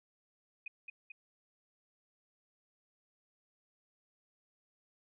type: tone with echo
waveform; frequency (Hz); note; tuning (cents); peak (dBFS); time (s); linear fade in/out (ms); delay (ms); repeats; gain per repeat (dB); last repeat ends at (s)
sine; 2489; D#7; 0; -40; 0.66-0.68; 5; 220; 2; -3; 1.12
effects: none